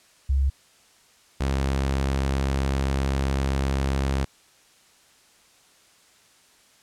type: tone pair in turn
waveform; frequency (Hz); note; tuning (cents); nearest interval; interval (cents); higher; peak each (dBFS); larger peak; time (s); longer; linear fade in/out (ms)
sine / sawtooth; 68 / 67.71; C#2 / C#2; -33 / -40; unison; 7; first; -18; neither; 0.29-0.5 / 1.4-4.25; second; 10
effects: white hiss -57 dBFS RMS until 6.82 s + low-pass 9000 Hz 12 dB/octave